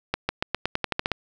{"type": "accelerating click train", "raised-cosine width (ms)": 0.3, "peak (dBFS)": -7, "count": 11, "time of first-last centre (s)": [0.14, 1.117], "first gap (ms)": 150, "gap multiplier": 0.9, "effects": []}